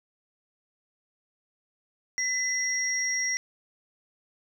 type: tone pair together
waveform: sine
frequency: 2006 / 5640 Hz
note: B6 / F8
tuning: +26 / +16 cents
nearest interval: octave + tritone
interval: 1790 cents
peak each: -28 dBFS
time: 2.18-3.37 s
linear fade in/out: 0 ms
effects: 9-bit